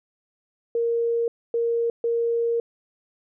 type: tone bursts at uneven times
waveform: sine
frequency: 466.2 Hz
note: A#4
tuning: in tune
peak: -20 dBFS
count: 3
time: 0.75-1.28 / 1.54-1.9 / 2.04-2.6 s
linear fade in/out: 2 ms
effects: none